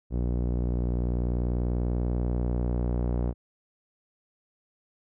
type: tone with low-pass filter sweep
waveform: sawtooth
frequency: 60.3 Hz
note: B1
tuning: 41 cents flat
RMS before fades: -27 dBFS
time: 0.1-3.34 s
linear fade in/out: 50 ms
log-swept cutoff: 400 to 610 Hz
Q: 0.88
effects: none